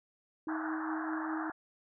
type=tone with tremolo; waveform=sine; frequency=316.3 Hz; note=D#4; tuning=29 cents sharp; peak=-33 dBFS; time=0.47-1.5 s; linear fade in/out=2 ms; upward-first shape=triangle; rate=4.9 Hz; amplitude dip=40%
type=band-pass noise; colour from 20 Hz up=white; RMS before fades=-40 dBFS; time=0.48-1.52 s; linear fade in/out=10 ms; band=640 to 1700 Hz; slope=96 dB/octave
effects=none